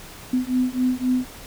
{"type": "beating tone pair", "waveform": "sine", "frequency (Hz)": [251.4, 255.2], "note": ["B3", "C4"], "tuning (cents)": [31, -43], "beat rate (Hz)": 3.8, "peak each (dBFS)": -22, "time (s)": [0.33, 1.26], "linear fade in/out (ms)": 5, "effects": ["pink hiss -41 dBFS RMS until 1.46 s"]}